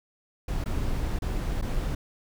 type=noise with dropouts; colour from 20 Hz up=brown; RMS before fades=-28 dBFS; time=0.48-1.95 s; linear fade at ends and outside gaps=5 ms; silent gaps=0.641-0.658 / 1.189-1.22 / 1.614-1.623 s; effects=none